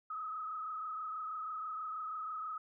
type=tone with frequency modulation; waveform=sine; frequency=1272 Hz; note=D#6; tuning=38 cents sharp; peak=-38 dBFS; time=0.1-2.58 s; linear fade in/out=5 ms; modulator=26.2 Hz; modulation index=1.4; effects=none